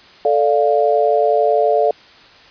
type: chord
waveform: sine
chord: D minor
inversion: second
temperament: equal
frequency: 440 / 587.3 / 698.5 Hz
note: A4 / D5 / F5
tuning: 0 / 0 / 0 cents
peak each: -16 dBFS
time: 0.25-1.91 s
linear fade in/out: 2 ms
effects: white hiss -44 dBFS RMS until 2.5 s + resampled to 11025 Hz